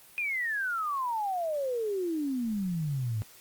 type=exponential sweep; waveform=sine; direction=down; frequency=2494 to 103.83 Hz; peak=-28 dBFS; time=0.18-3.22 s; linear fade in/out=0 ms; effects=white hiss -54 dBFS RMS until 3.4 s + Opus 32 kbps